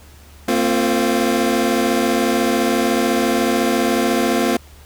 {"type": "chord", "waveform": "25% pulse", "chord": "Bb suspended second", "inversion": "none", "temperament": "equal with one note detuned", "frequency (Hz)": [227.5, 261.6, 349.2], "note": ["Bb3", "C4", "F4"], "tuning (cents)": [-42, 0, 0], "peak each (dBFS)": -16, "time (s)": [0.48, 4.57], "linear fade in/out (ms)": 5, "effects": ["added 73 Hz sine -42 dBFS peak until 4.85 s", "pink hiss -47 dBFS RMS until 4.85 s"]}